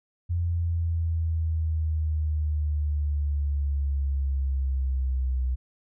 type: exponential sweep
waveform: sine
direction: down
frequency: 86.5 to 63.2 Hz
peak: -23 dBFS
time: 0.29-5.56 s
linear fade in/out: 20 ms
effects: none